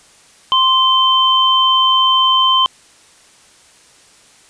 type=tone pair together; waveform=sine; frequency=1043 / 3099 Hz; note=C6 / G7; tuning=-6 / -21 cents; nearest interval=octave + perfect fifth; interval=1885 cents; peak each=-12 dBFS; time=0.52-2.66 s; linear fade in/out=0 ms; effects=white hiss -47 dBFS RMS until 4.49 s + resampled to 22050 Hz